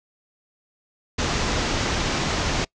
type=low-pass noise; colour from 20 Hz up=pink; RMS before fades=-24 dBFS; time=1.18-2.65 s; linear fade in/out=10 ms; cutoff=6900 Hz; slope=48 dB/octave; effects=noise-tail reverb RT60 0.1 s tail -24 dB re dry